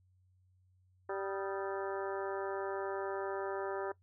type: harmonic tone with a mistuned harmonic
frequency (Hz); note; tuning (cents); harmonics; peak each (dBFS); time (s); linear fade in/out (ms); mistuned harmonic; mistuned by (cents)
195.1; G3; -8; 2 / 3 / 4 / 5 / 6 / 7 / 8 / 9; -38 / -42 / -44 / -46 / -48 / -49 / -50 / -51; 1.09-3.92; 5; 6; +99
effects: noise-tail reverb RT60 0.1 s tail -19 dB re dry + added 92 Hz sine -66 dBFS peak until 4.02 s